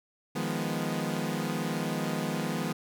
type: chord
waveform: sawtooth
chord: F half-diminished seventh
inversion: third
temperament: equal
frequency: 155.56 / 174.61 / 207.7 / 246.9 Hz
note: Eb3 / F3 / Ab3 / Cb4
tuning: 0 / 0 / 0 / 0 cents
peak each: -31 dBFS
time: 0.35-2.73 s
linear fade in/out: 10 ms
effects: none